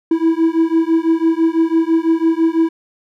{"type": "beating tone pair", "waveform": "triangle", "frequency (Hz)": [324.3, 330.3], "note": ["E4", "E4"], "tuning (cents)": [-28, 4], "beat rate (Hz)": 6, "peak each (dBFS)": -13, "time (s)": [0.11, 2.69], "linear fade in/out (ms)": 5, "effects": []}